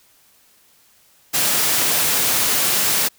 white high-pass noise, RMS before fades -18 dBFS, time 1.33-3.09 s, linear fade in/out 20 ms, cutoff 100 Hz, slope 48 dB/octave, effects white hiss -55 dBFS RMS until 3.18 s

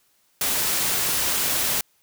white noise, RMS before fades -23 dBFS, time 0.41-1.81 s, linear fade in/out 2 ms, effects white hiss -64 dBFS RMS until 2.02 s

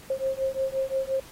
sine beating tone pair, 530 / 535.7 Hz, C5 / C5, +22 / +41 cents, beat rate 5.7 Hz, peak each -28 / -28 dBFS, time 0.1-1.2 s, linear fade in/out 5 ms, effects pink hiss -49 dBFS RMS until 1.31 s + AAC 48 kbps

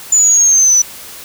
sine exponential sweep, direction down, 7040 to 5920 Hz, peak -6 dBFS, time 0.12-0.82 s, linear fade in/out 5 ms, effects white hiss -32 dBFS RMS until 1.24 s

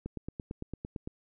click train, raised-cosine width 3 ms, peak -24 dBFS, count 10, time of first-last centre 0.06-1.075 s, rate 8.87 Hz, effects none

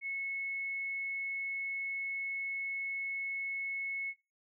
sine tone, 2194 Hz, C#7, 18 cents flat, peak -35 dBFS, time 0.01-4.14 s, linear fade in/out 50 ms, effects noise-tail reverb RT60 0.3 s tail -18 dB re dry

